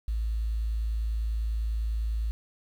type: tone with quantisation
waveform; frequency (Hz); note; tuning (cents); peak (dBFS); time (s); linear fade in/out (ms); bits
sine; 55; A1; 0; -26; 0.08-2.31; 0; 9
effects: none